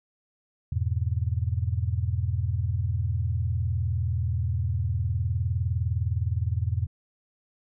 sine chord, E major, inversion none, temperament equal with one note detuned, 84.04 / 103.83 / 123.47 Hz, E2 / G#2 / B2, +34 / 0 / 0 cents, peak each -27 / -28 / -30 dBFS, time 0.72-6.87 s, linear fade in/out 5 ms, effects none

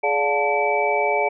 sine tone cluster, 421.6 / 581 / 714 / 881 / 2302 Hz, G#4 / D5 / F5 / A5 / D7, +26 / -19 / +38 / +2 / -35 cents, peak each -24 dBFS, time 0.03-1.29 s, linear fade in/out 10 ms, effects none

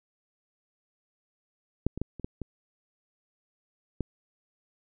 clicks, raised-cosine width 3 ms, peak -11 / -22 / -16 / -28 / -19 / -21 / -16 dBFS, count 7, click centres 1.866 / 1.976 / 2.016 / 2.197 / 2.245 / 2.417 / 4.007 s, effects none

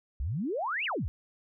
sine exponential two-way sweep, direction up then down, 56.8 to 3006 to 56.8 Hz, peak -29 dBFS, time 0.2-1.08 s, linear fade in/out 0 ms, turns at 0.85 s, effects none

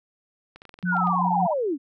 clicks, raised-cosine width 0.3 ms, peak -28 dBFS, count 9, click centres 0.56 / 0.619 / 0.653 / 0.693 / 0.741 / 0.789 / 0.827 / 0.968 / 1.072 s
sine tone with tremolo, 178.8 Hz, F3, 41 cents sharp, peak -23 dBFS, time 0.83-1.47 s, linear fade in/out 10 ms, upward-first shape sine, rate 5.3 Hz, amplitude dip 30%
sine linear sweep, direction down, 1535 to 252.1 Hz, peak -22 dBFS, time 0.85-1.78 s, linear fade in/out 50 ms
sine tone with vibrato, 843 Hz, G#5, 26 cents sharp, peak -25 dBFS, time 0.92-1.54 s, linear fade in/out 10 ms, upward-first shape sine, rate 17 Hz, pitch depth 270 cents each way
effects none

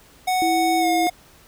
square tone with pitch glide, 740 to 718.1 Hz, F#5 to F5, 0 to +48 cents, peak -19 dBFS, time 0.27-1.1 s, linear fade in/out 10 ms, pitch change -52 cents, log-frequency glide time 0.79-0.87 s
sine tone, 329.6 Hz, E4, in tune, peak -21 dBFS, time 0.42-1.07 s, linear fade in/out 0 ms
effects pink hiss -51 dBFS RMS until 1.47 s

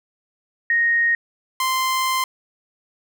sine / sawtooth tone pair in turn, 1864.7 / 1042 Hz, A#6 / C6, 0 / -7 cents, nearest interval minor seventh, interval 1007 cents, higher first, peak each -15 dBFS, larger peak neither, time 0.7-1.15 / 1.6-2.24 s, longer second, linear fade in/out 2 ms, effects none

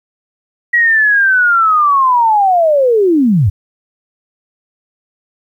sine linear sweep, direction down, 1925 to 82.1 Hz, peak -7 dBFS, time 0.73-3.5 s, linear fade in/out 10 ms, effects 8-bit

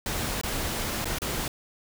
pink noise with dropouts, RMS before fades -30 dBFS, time 0.06-1.48 s, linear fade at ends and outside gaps 2 ms, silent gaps 0.413-0.434 / 1.045-1.055 / 1.186-1.218 s, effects none

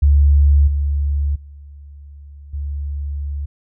sine tone with level steps, 71.6 Hz, D2, 43 cents flat, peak -8 / -15 / -35 / -21 dBFS, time 0.02-3.46 s, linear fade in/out 10 ms, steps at 0.67 / 1.35 / 2.53 s, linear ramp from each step 10 ms, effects none

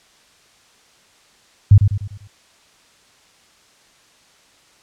sine tone with echo, 101.2 Hz, G#2, 44 cents flat, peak -3 dBFS, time 1.71-1.78 s, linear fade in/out 5 ms, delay 99 ms, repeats 5, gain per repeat -7 dB, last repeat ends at 2.275 s, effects white hiss -53 dBFS RMS until 4.82 s + low-pass 7000 Hz 12 dB/octave

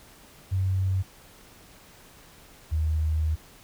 sine tone pair in turn, 94.6 / 78.14 Hz, F#2 / D#2, +39 / +8 cents, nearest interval minor third, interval 331 cents, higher first, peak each -22 dBFS, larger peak neither, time 0.51-1.03 / 2.71-3.36 s, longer second, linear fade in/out 20 ms, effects pink hiss -52 dBFS RMS until 3.63 s

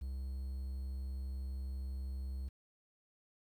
triangle tone with quantisation, 66.1 Hz, C2, 18 cents sharp, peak -36 dBFS, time 0.01-2.49 s, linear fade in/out 10 ms, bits 11, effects none

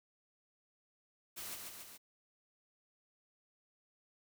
white noise with echo, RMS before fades -45 dBFS, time 1.36-1.56 s, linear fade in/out 20 ms, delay 140 ms, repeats 3, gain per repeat -3 dB, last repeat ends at 1.98 s, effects none

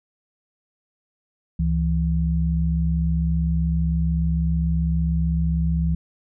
sine tone pair together, 69.09 / 164.81 Hz, C#2 / E3, -5 / 0 cents, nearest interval octave + minor third, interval 1505 cents, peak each -21 dBFS, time 1.59-5.95 s, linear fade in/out 5 ms, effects none

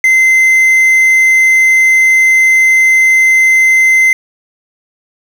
triangle tone with quantisation, 2067 Hz, C7, 22 cents flat, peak -3 dBFS, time 0.04-4.13 s, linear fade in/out 2 ms, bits 5, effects none

